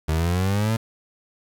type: exponential sweep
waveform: 30% pulse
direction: up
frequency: 76.8 to 114.8 Hz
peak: -17 dBFS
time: 0.08-0.77 s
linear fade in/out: 10 ms
effects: 8-bit